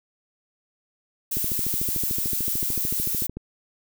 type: noise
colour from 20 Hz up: violet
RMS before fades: -26 dBFS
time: 1.31-3.27 s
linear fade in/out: 10 ms
type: click train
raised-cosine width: 3 ms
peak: -19 dBFS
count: 28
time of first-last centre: 1.37-3.37 s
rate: 13.5 Hz
effects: none